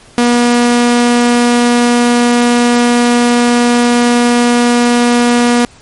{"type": "tone", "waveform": "sawtooth", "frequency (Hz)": 240.6, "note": "B3", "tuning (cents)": -45, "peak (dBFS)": -3, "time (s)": [0.18, 5.65], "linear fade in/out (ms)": 0, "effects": ["pink hiss -41 dBFS RMS until 5.81 s", "MP3 48 kbps"]}